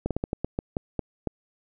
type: slowing click train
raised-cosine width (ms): 2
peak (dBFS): -13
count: 10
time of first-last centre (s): 0.06-1.273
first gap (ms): 47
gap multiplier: 1.25
effects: none